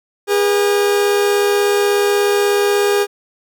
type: tone pair together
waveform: 40% pulse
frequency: 407.1 / 483.6 Hz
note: G#4 / B4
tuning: -35 / -36 cents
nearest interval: minor third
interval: 299 cents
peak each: -12 / -21 dBFS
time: 0.27-3.07 s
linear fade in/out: 50 ms
effects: none